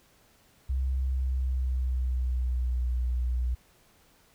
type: tone with pitch glide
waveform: sine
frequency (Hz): 65.41 to 61.38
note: C2 to B1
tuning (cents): 0 to -10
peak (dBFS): -25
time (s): 0.69-3.55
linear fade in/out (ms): 10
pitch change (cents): -110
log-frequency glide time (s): 1-2.85
effects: pink hiss -62 dBFS RMS until 4.34 s